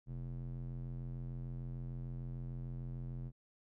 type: tone with band-pass filter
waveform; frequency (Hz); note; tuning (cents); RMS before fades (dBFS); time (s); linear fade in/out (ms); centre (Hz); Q
square; 43.34; F1; -12; -43; 0.06-3.32; 50; 130; 1.6
effects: none